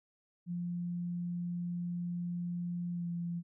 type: tone with pitch glide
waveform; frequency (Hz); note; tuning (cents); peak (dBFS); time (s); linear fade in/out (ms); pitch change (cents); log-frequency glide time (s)
sine; 174.61 to 171.81; F3 to F3; 0 to -28; -34; 0.46-3.43; 50; -28; 2.92-3.08
effects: none